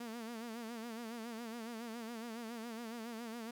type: tone with vibrato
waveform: sawtooth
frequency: 230 Hz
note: A#3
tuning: 23 cents flat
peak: -39 dBFS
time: 0-3.51 s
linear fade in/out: 5 ms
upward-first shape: sine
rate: 7.2 Hz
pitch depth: 86 cents each way
effects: 11-bit